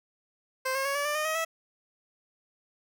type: tone with pitch steps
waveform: 15% pulse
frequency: 522 / 538.8 / 556.2 / 574.2 / 592.7 / 611.9 / 631.6 / 652 Hz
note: C5 / C#5 / C#5 / D5 / D5 / D#5 / D#5 / E5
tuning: -4 / -49 / +6 / -39 / +16 / -29 / +26 / -19 cents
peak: -21 dBFS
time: 0.65-1.45 s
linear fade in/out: 10 ms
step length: 100 ms
effects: none